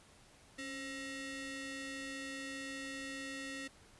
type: ring-modulated tone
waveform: sawtooth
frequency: 805 Hz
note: G5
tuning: 46 cents sharp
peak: -35 dBFS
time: 0.58-3.68 s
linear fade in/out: 10 ms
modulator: 1080 Hz
effects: pink hiss -62 dBFS RMS until 3.99 s + resampled to 24000 Hz